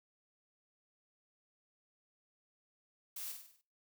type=noise with echo; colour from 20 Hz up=blue; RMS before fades=-44 dBFS; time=3.16-3.32 s; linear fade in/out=5 ms; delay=49 ms; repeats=6; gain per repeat=-5 dB; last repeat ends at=3.614 s; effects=noise-tail reverb RT60 0.4 s tail -23 dB re dry